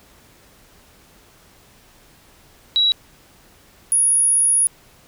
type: tone pair in turn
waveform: sine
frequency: 3891 / 10388 Hz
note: B7 / E9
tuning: -27 / -26 cents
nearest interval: octave + perfect fourth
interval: 1701 cents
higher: second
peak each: -13 dBFS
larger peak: neither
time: 2.76-2.92 / 3.92-4.67 s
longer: second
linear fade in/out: 0 ms
effects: pink hiss -51 dBFS RMS until 5.07 s